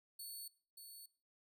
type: tone with echo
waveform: 10% pulse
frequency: 4435 Hz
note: C#8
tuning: in tune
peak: -40 dBFS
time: 0.19-0.48 s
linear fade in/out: 5 ms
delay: 580 ms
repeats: 1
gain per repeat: -6 dB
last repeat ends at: 1.06 s
effects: noise-tail reverb RT60 0.4 s tail -20 dB re dry